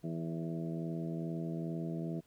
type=harmonic tone with a mistuned harmonic; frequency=82.4 Hz; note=E2; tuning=in tune; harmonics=2 / 3 / 4 / 5 / 6 / 7 / 8; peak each=-37 / -44 / -42 / -48 / -54 / -55 / -48 dBFS; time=0.03-2.21 s; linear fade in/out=20 ms; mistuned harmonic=7; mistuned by=-26 cents; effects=pink hiss -70 dBFS RMS until 2.26 s